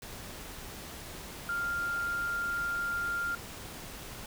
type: tone in noise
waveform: sine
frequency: 1396.9 Hz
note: F6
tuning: in tune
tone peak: -30 dBFS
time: 1.49-3.35 s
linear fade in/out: 2 ms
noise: pink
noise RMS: -44 dBFS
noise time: 0.02-4.26 s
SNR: +11 dB
effects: none